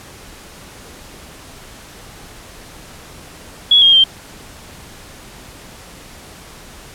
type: tone with pitch steps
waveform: sine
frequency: 3362 / 3237 / 3155 Hz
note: G#7 / G#7 / G7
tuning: +20 / -45 / +10 cents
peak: -6 dBFS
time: 3.71-4.04 s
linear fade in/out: 5 ms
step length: 110 ms
effects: pink hiss -38 dBFS RMS until 6.94 s + low-pass 12000 Hz 12 dB/octave